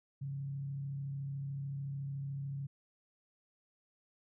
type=tone with frequency modulation; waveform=sine; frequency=138.59 Hz; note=C#3; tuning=in tune; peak=-37 dBFS; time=0.21-2.67 s; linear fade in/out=10 ms; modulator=33.7 Hz; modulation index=0.29; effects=none